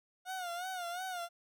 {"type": "tone with vibrato", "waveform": "30% pulse", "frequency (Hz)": 720, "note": "F#5", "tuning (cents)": -47, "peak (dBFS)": -35, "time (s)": [0.25, 1.29], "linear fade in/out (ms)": 50, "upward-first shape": "sine", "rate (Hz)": 2.8, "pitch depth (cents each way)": 87, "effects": []}